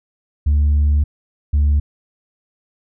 sine tone pair in turn, 73.42 / 72.87 Hz, D2 / D2, 0 / -13 cents, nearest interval unison, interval 13 cents, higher first, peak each -9 dBFS, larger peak neither, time 0.46-1.04 / 1.53-1.8 s, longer first, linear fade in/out 10 ms, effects tanh soft clip ceiling -10 dBFS

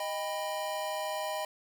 square chord, Eb augmented, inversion none, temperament equal with one note detuned, 622.3 / 795.4 / 987.8 Hz, Eb5 / G5 / B5, 0 / +25 / 0 cents, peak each -36 / -39 / -39 dBFS, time 0-1.45 s, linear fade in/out 2 ms, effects none

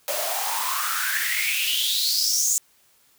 white noise with high-pass filter sweep, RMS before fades -24 dBFS, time 0.08-2.58 s, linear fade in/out 0 ms, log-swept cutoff 550 to 7200 Hz, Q 8.5, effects white hiss -60 dBFS RMS until 3.18 s

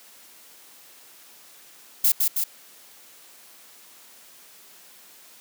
violet noise with echo, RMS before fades -18 dBFS, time 2.04-2.12 s, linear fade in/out 5 ms, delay 160 ms, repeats 2, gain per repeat -3 dB, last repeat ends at 2.44 s, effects white hiss -50 dBFS RMS until 5.4 s + high-pass 200 Hz 12 dB/octave

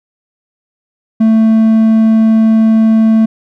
triangle tone, 221.8 Hz, A3, 14 cents sharp, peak -3 dBFS, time 1.2-3.26 s, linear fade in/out 10 ms, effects none

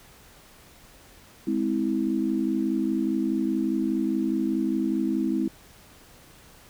sine chord, Ab augmented, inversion none, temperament just, 207.7 / 259.6 / 324.5 Hz, Ab3 / C4 / E4, 0 / -13 / -27 cents, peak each -28 / -27 / -26 dBFS, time 1.47-5.48 s, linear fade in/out 5 ms, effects pink hiss -52 dBFS RMS until 6.69 s

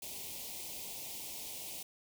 white band-stop noise, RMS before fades -44 dBFS, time 0.02-1.83 s, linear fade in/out 5 ms, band 960 to 2200 Hz, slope 48 dB/octave, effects none

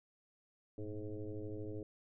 sine tone with frequency modulation, 207.7 Hz, G#3, in tune, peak -40 dBFS, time 0.78-1.83 s, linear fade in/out 2 ms, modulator 107 Hz, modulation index 2.6, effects none

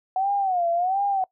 sine tone with vibrato, 740 Hz, F#5, in tune, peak -20 dBFS, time 0.16-1.24 s, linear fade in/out 2 ms, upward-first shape sine, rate 1.4 Hz, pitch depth 150 cents each way, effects noise-tail reverb RT60 0.1 s tail -22 dB re dry

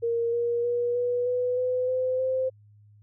sine tone with pitch steps, 466.1 / 473.4 / 480.9 / 488.4 / 496.1 / 503.9 / 511.8 / 519.9 Hz, A#4 / A#4 / B4 / B4 / B4 / B4 / C5 / C5, 0 / +27 / -46 / -19 / +8 / +35 / -38 / -11 cents, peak -23 dBFS, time 0.02-2.5 s, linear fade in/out 20 ms, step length 310 ms, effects added 104 Hz sine -52 dBFS peak until 3.02 s

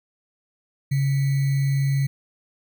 sine tone with sample-and-hold, 137.8 Hz, C#3, 10 cents flat, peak -18 dBFS, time 0.91-2.07 s, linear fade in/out 10 ms, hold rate 2100 Hz, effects none

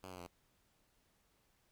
5% pulse tone with pitch steps, 94 / 90.69 / 87.5 Hz, F#2 / F#2 / F2, +28 / -34 / +4 cents, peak -37 dBFS, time 0.03-0.273 s, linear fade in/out 5 ms, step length 81 ms, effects pink hiss -75 dBFS RMS until 1.71 s

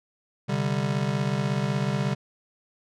square chord, C suspended second, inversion none, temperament just, 130.81 / 147.16 / 196.22 Hz, C3 / D3 / G3, 0 / +4 / +2 cents, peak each -29 dBFS, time 0.48-2.15 s, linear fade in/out 20 ms, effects low-pass 6000 Hz 12 dB/octave

